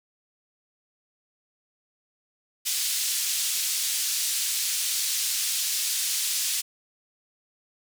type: band-pass noise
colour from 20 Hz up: white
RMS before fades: -27 dBFS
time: 2.65-6.62 s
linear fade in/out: 20 ms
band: 3400 to 9600 Hz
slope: 12 dB/octave
effects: none